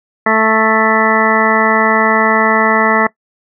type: harmonic tone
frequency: 220 Hz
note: A3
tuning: in tune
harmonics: 1 / 2 / 3 / 4 / 5 / 6 / 8 / 9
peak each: -17 / -17 / -17 / -17 / -17 / -17 / -17 / -17 dBFS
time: 0.26-3.07 s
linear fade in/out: 5 ms
effects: noise-tail reverb RT60 0.1 s tail -20 dB re dry

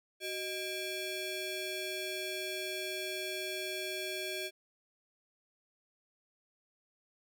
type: ring-modulated tone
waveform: 20% pulse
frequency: 996 Hz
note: B5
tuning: 14 cents sharp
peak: -28 dBFS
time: 0.2-4.51 s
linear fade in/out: 50 ms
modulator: 1370 Hz
effects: none

